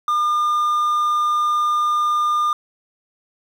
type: tone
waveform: triangle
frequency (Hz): 1207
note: D6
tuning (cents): +47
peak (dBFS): -14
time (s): 0.08-2.53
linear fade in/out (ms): 2
effects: 8-bit

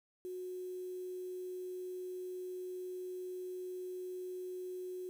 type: tone with quantisation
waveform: sine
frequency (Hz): 365.8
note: F#4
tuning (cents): -20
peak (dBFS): -40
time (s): 0.25-5.09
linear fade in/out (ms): 0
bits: 10
effects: none

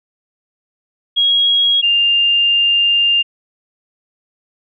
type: tone pair in turn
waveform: sine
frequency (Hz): 3298 / 2801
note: G#7 / F7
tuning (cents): -13 / +4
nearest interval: minor third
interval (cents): 283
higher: first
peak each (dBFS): -10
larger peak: neither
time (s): 1.16-1.82 / 1.82-3.23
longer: second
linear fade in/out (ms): 20
effects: none

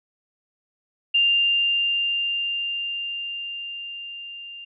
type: tone with level ramp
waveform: sine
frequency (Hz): 2794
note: F7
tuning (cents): 0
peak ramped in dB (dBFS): -15 to -36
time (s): 1.14-4.65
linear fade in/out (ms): 10
effects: none

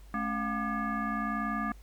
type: tone with frequency modulation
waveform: sine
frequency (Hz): 706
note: F5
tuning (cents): +19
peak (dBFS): -29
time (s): 0.14-1.72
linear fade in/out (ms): 2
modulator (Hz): 491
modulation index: 1.9
effects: added 50 Hz sine -48 dBFS peak until 1.82 s + pink hiss -62 dBFS RMS until 1.82 s

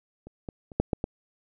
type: clicks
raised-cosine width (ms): 2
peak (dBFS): -30 / -22 / -30 / -8 / -11 / -14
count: 6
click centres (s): 0.27 / 0.488 / 0.718 / 0.8 / 0.932 / 1.041
effects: none

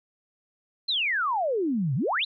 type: exponential two-way sweep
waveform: sine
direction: down then up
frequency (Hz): 4260 to 121.7 to 4260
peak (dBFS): -23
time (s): 0.88-2.25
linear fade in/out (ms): 10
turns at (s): 1.95
effects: none

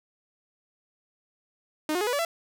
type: tone with pitch steps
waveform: sawtooth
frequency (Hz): 307.5 / 359.4 / 420.1 / 491 / 573.8 / 670.7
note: D#4 / F4 / G#4 / B4 / D5 / E5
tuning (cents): -20 / +50 / +20 / -10 / -40 / +30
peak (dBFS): -21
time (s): 1.89-2.25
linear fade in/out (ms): 2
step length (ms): 60
effects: none

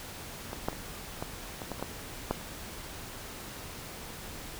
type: clicks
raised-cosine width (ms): 1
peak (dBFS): -22 / -14 / -27 / -19 / -24 / -21 / -28 / -18 / -13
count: 9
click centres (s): 0.531 / 0.685 / 0.73 / 1.225 / 1.618 / 1.717 / 1.796 / 1.826 / 2.31
effects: pink hiss -43 dBFS RMS until 4.59 s

